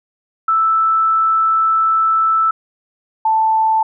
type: tone pair in turn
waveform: sine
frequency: 1318.5 / 882 Hz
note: E6 / A5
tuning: 0 / +4 cents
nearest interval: perfect fifth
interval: 696 cents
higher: first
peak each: -11 dBFS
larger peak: neither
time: 0.48-2.51 / 3.25-3.83 s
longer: first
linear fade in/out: 5 ms
effects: none